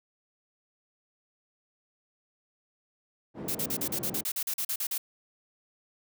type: band-pass noise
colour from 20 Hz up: white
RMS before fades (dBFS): -39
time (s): 3.34-4.24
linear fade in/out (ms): 50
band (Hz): 130 to 370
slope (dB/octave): 12
type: noise bursts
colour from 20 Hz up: blue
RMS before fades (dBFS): -31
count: 14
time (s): 3.48-4.979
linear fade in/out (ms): 5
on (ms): 69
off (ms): 41
effects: none